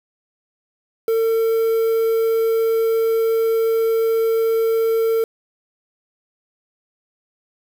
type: tone with quantisation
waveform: triangle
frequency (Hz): 451.4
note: A4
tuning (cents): +44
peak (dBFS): -13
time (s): 1.08-5.24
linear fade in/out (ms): 2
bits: 6
effects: none